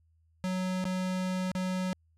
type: tone with dropouts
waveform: square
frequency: 185 Hz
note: F#3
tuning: in tune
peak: -30 dBFS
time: 0.44-1.93 s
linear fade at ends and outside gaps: 0 ms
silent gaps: 0.842-0.853 / 1.516-1.551 s
effects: added 81 Hz sine -64 dBFS peak until 2.17 s + low-pass 9000 Hz 12 dB/octave